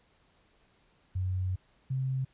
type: tone pair in turn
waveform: sine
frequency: 92.5 / 131.79 Hz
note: F#2 / C3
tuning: 0 / +13 cents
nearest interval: tritone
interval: 613 cents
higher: second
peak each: -28 dBFS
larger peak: neither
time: 1.15-1.56 / 1.9-2.25 s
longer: first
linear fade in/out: 10 ms
effects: pink hiss -67 dBFS RMS until 2.33 s + resampled to 8000 Hz